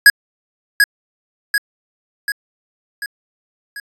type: tone with echo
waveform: square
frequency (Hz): 1661.2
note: G#6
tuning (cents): 0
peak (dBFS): -3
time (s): 0.06-0.1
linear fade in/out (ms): 2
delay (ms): 740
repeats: 5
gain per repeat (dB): -5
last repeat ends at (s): 3.8
effects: resampled to 32000 Hz